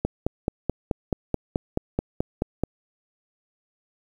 click train, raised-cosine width 2 ms, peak -9 dBFS, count 13, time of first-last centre 0.05-2.636 s, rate 4.64 Hz, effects 8-bit

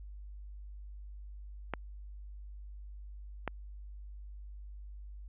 clicks, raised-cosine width 0.5 ms, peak -18 dBFS, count 2, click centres 1.737 / 3.477 s, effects added 50 Hz sine -44 dBFS peak until 5.28 s + resampled to 8000 Hz

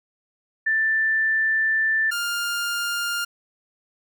sine / sawtooth tone pair in turn, 1770 / 1404.8 Hz, A6 / F6, +10 / +10 cents, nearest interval major third, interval 400 cents, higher first, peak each -18 / -20 dBFS, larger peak first, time 0.66-2.11 / 2.11-3.25 s, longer first, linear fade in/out 10 ms, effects none

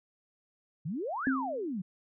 sine exponential two-way sweep, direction up then down, 136.7 to 1760 to 170.5 Hz, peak -32 dBFS, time 0.85-1.82 s, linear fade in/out 10 ms, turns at 1.27 s
sine tone with exponential decay, 265.3 Hz, C4, 24 cents sharp, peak -23 dBFS, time 1.27-1.78 s, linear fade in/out 1 ms, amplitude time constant 110 ms
effects none

